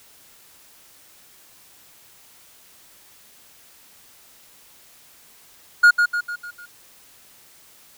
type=tone with echo; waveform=triangle; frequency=1432 Hz; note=F6; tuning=43 cents sharp; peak=-6 dBFS; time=5.83-5.91 s; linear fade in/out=10 ms; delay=150 ms; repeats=5; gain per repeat=-6 dB; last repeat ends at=6.66 s; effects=white hiss -51 dBFS RMS until 7.97 s